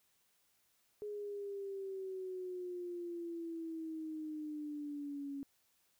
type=exponential sweep; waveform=sine; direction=down; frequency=418.9 to 277.2 Hz; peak=-40 dBFS; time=1.02-5.43 s; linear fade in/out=0 ms; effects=white hiss -75 dBFS RMS until 5.99 s